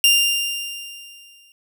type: tone with exponential decay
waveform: sawtooth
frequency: 2794 Hz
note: F7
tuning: in tune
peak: -7 dBFS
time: 0.04-1.52 s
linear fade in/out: 1 ms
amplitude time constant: 320 ms
effects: none